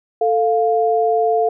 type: tone pair together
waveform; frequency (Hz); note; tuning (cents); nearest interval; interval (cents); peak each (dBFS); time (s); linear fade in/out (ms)
sine; 443.1 / 701; A4 / F5; +12 / +6; minor sixth; 794; -16; 0.21-1.49; 5
effects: none